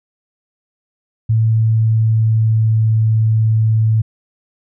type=tone with pitch glide; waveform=sine; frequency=111.6 to 110.45 Hz; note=A2 to A2; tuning=+25 to +7 cents; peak=-10 dBFS; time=1.29-4.02 s; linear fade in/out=10 ms; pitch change=-18 cents; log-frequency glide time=1.47-2.91 s; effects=none